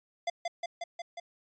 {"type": "tone with echo", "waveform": "square", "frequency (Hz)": 690, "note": "F5", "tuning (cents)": -21, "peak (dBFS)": -29, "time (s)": [0.27, 0.3], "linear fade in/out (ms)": 5, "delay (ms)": 180, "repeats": 5, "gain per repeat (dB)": -2, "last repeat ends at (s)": 1.2, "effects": ["resampled to 16000 Hz"]}